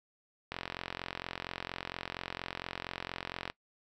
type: click train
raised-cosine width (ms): 0.3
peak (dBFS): -20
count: 133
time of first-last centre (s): 0.52-3.5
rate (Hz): 44.3
effects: noise-tail reverb RT60 0.1 s tail -21 dB re dry